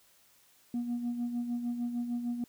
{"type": "tone with tremolo", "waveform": "sine", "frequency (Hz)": 240, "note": "B3", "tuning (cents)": -49, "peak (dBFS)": -27, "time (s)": [0.74, 2.44], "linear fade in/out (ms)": 2, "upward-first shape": "sine", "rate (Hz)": 6.6, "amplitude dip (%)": 60, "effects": ["tanh soft clip ceiling -28 dBFS", "white hiss -64 dBFS RMS until 2.48 s"]}